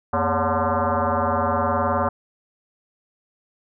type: tone with frequency modulation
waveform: sine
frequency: 231.8 Hz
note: A#3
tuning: 10 cents flat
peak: -18 dBFS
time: 0.13-2.09 s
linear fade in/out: 5 ms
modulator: 161 Hz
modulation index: 6.9
effects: none